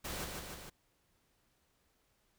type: noise with echo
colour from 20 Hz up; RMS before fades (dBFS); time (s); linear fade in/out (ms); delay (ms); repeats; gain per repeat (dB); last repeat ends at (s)
pink; -41; 0.04-0.25; 10; 150; 3; -3; 0.7
effects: pink hiss -75 dBFS RMS until 2.38 s